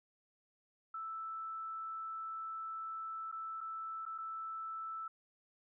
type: tone with dropouts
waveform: sine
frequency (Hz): 1319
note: E6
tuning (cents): +1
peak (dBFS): -40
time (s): 0.94-5.08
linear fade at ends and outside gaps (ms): 5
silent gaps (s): 3.316-3.324 / 3.607-3.611 / 4.054-4.062 / 4.18-4.184
effects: none